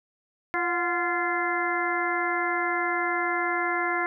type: harmonic tone with a mistuned harmonic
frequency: 346.1 Hz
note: F4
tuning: 16 cents flat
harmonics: 1 / 2 / 3 / 4 / 5 / 6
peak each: -31 / -31 / -31 / -31 / -31 / -31 dBFS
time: 0.54-4.06 s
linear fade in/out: 0 ms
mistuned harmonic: 2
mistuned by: +65 cents
effects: none